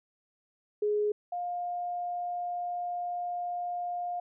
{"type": "tone pair in turn", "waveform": "sine", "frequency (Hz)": [418, 707.3], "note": ["G#4", "F5"], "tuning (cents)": [11, 22], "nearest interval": "major sixth", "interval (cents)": 911, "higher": "second", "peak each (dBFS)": [-25, -31], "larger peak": "first", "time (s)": [[0.82, 1.12], [1.32, 4.2]], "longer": "second", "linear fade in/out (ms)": 5, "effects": []}